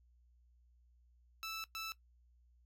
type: tone bursts at uneven times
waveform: 15% pulse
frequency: 1318.5 Hz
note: E6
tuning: in tune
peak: -35 dBFS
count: 2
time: 1.43-1.64 / 1.75-1.92 s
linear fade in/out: 0 ms
effects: noise-tail reverb RT60 0.1 s tail -17 dB re dry + added 60 Hz sine -65 dBFS peak until 2.65 s